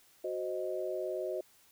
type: chord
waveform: sine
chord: C diminished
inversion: second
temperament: equal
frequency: 370 / 523.3 / 622.3 Hz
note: Gb4 / C5 / Eb5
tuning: 0 / 0 / 0 cents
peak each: -37 / -39 / -37 dBFS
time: 0.24-1.41 s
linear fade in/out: 5 ms
effects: white hiss -64 dBFS RMS until 1.71 s